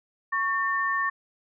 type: tone pair together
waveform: sine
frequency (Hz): 1112 / 1803.9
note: C#6 / A6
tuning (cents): +5 / +43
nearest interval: minor sixth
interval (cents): 838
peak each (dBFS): -26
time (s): 0.32-1.1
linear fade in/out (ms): 10
effects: none